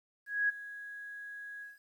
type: tone with ADSR envelope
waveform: sine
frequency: 1660 Hz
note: G#6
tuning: 1 cent flat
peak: -25 dBFS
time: 0.26-1.79 s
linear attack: 230 ms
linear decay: 16 ms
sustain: -17 dB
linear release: 170 ms
effects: 11-bit